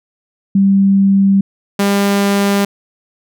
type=tone pair in turn; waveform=sine / sawtooth; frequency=196 / 200.2 Hz; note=G3 / G3; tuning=0 / +37 cents; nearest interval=unison; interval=37 cents; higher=second; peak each=-7 dBFS; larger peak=neither; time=0.55-1.41 / 1.79-2.65 s; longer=neither; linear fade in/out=5 ms; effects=none